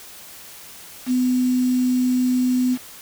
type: tone with quantisation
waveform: sine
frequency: 251.9 Hz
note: B3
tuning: 34 cents sharp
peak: -16 dBFS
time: 1.06-2.78 s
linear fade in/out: 50 ms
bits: 6
effects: white hiss -41 dBFS RMS until 3.01 s